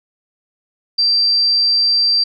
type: tone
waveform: sine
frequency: 4699 Hz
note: D8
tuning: in tune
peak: -11 dBFS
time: 0.98-2.24 s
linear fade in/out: 10 ms
effects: none